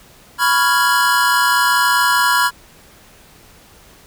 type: chord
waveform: square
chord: C# dominant seventh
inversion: third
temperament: equal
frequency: 987.8 / 1108.7 / 1396.9 / 1661.2 Hz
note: B5 / C#6 / E#6 / G#6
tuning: 0 / 0 / 0 / 0 cents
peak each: -17 / -22 / -18 / -19 dBFS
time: 0.38-2.51 s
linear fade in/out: 50 ms
effects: pink hiss -46 dBFS RMS until 4.06 s